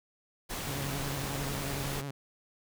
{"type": "noise", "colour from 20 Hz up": "pink", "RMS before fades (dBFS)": -37, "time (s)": [0.49, 2.02], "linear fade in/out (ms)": 20}
{"type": "tone with vibrato", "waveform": "sawtooth", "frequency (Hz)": 139, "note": "C#3", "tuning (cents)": 5, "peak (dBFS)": -32, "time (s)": [0.67, 2.11], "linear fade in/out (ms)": 5, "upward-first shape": "square", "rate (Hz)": 11, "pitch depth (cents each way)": 42}
{"effects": []}